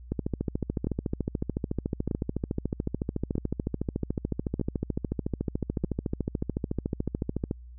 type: two click trains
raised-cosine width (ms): 3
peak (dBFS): -15 / -15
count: 103 / 5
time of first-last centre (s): 0.12-7.511 / 0.87-5.839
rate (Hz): 13.8 / 0.805
effects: added 60 Hz sine -43 dBFS peak until 7.78 s